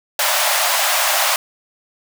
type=high-pass noise; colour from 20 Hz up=pink; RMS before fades=-17 dBFS; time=0.19-1.36 s; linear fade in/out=2 ms; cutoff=570 Hz; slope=96 dB/octave; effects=none